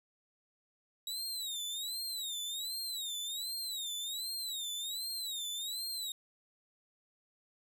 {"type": "tone with vibrato", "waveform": "sawtooth", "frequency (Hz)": 3835, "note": "A#7", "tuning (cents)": 48, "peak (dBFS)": -34, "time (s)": [1.07, 6.12], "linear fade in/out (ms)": 2, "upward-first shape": "sine", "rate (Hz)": 1.3, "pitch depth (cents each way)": 160, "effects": []}